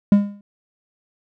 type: tone with exponential decay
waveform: triangle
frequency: 203 Hz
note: G#3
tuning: 39 cents flat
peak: -4 dBFS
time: 0.12-0.41 s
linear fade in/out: 2 ms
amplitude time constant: 62 ms
effects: none

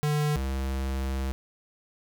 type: tone pair in turn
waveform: square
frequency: 149.1 / 66.61 Hz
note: D3 / C2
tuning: +27 / +32 cents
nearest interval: octave + major second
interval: 1395 cents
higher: first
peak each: -24 / -28 dBFS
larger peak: first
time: 0.03-0.36 / 0.36-1.32 s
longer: second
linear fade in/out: 0 ms
effects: none

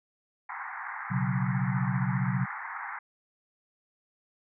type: band-pass noise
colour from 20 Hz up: pink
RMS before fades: -38 dBFS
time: 0.49-2.99 s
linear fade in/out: 5 ms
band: 780 to 2100 Hz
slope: 96 dB/octave
type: chord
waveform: sine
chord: B suspended second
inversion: none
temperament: equal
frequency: 123.47 / 138.59 / 185 Hz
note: B2 / C#3 / F#3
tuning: 0 / 0 / 0 cents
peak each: -30 dBFS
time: 1.1-2.46 s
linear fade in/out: 20 ms
effects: none

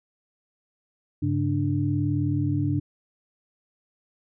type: tone cluster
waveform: sine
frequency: 99.5 / 138.5 / 294.5 Hz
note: G2 / C#3 / D4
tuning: +26 / -1 / +5 cents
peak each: -26 dBFS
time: 1.22-2.8 s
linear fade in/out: 10 ms
effects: none

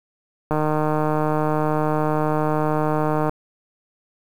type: click train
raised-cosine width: 1 ms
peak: -8 dBFS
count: 427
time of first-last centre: 0.51-3.294 s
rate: 153 Hz
effects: 7-bit

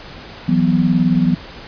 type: chord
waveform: sine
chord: E suspended second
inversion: none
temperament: equal with one note detuned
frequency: 166.34 / 185 / 246.9 Hz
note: E3 / F#3 / B3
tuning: +16 / 0 / 0 cents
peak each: -16 dBFS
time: 0.48-1.35 s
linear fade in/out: 10 ms
effects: pink hiss -35 dBFS RMS until 1.67 s + resampled to 11025 Hz

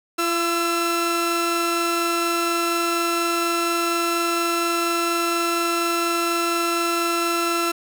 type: tone pair together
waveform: sawtooth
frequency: 340.8 / 1339 Hz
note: F4 / E6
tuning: -42 / +27 cents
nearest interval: 2 octaves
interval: 2369 cents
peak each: -19 dBFS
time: 0.18-7.72 s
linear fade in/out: 10 ms
effects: none

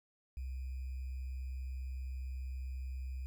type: tone with sample-and-hold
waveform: sine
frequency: 64.8 Hz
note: C2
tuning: 16 cents flat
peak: -38 dBFS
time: 0.37-3.26 s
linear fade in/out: 0 ms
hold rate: 2450 Hz
effects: none

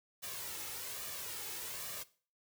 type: noise with flanger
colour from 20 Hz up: white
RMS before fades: -43 dBFS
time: 0.22-2.04 s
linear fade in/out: 20 ms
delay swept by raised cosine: 1.7 to 2.33 ms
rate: 1.2 Hz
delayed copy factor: +0.55
effects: noise-tail reverb RT60 0.4 s tail -18 dB re dry + high-pass 60 Hz 12 dB/octave

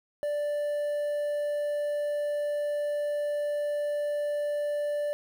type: tone with quantisation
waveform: triangle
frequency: 587 Hz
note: D5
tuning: 1 cent flat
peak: -25 dBFS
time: 0.23-5.13 s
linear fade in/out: 0 ms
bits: 9
effects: none

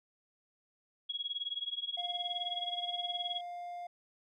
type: tone with tremolo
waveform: sine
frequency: 3322 Hz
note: G#7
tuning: in tune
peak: -31 dBFS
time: 1.09-3.41 s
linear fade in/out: 10 ms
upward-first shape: triangle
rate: 19 Hz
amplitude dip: 100%
type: tone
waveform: triangle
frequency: 703 Hz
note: F5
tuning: 11 cents sharp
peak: -38 dBFS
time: 1.97-3.87 s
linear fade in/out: 5 ms
effects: none

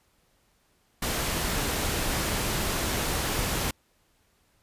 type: noise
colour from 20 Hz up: pink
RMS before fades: -28 dBFS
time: 1.02-3.71 s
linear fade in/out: 5 ms
effects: pink hiss -67 dBFS RMS until 4.62 s + resampled to 32000 Hz

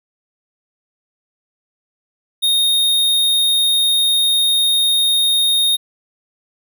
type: tone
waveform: square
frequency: 3704 Hz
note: A#7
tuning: 12 cents flat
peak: -13 dBFS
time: 2.42-5.77 s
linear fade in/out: 20 ms
effects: none

